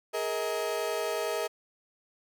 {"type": "chord", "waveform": "35% pulse", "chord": "Ab suspended second", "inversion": "none", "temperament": "equal with one note detuned", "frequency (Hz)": [415.3, 466.2, 635], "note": ["Ab4", "Bb4", "Eb5"], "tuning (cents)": [0, 0, 35], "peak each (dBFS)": [-33, -32, -31], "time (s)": [0.13, 1.48], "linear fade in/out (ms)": 20, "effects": []}